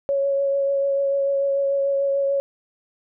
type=tone with vibrato; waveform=sine; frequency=554.4 Hz; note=C#5; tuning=in tune; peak=-18 dBFS; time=0.09-2.4 s; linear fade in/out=0 ms; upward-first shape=triangle; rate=6.8 Hz; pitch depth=16 cents each way; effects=none